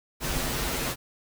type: noise with comb filter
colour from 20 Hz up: pink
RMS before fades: -29 dBFS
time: 0.2-0.96 s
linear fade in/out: 50 ms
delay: 10 ms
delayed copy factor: -0.75
effects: none